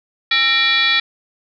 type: tone with frequency modulation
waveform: sine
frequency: 2884 Hz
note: F#7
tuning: 45 cents flat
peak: -12 dBFS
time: 0.31-1 s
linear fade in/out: 5 ms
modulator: 515 Hz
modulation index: 2.5
effects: none